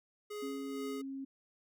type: tone with tremolo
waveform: square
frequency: 417.5 Hz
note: G#4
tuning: 9 cents sharp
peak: -40 dBFS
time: 0.3-1.02 s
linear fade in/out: 10 ms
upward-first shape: sine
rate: 2.2 Hz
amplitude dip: 45%
type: tone with pitch glide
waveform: sine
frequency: 273.1 to 270.1 Hz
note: C#4 to C#4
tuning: -26 to -45 cents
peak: -39 dBFS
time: 0.42-1.25 s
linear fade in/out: 10 ms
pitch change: -19 cents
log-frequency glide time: 0.69-0.8 s
effects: none